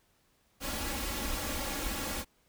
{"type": "noise with comb filter", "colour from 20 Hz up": "pink", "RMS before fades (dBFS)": -35, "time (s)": [0.6, 2.25], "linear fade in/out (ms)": 50, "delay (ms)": 3.6, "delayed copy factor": 0.75, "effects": ["pink hiss -70 dBFS RMS until 2.48 s"]}